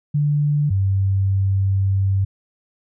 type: tone pair in turn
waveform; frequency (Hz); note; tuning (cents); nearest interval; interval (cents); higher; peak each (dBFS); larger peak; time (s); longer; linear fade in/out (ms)
sine; 146.83 / 97.1; D3 / G2; 0 / -16; perfect fifth; 716; first; -15; neither; 0.14-0.7 / 0.7-2.25; second; 10
effects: none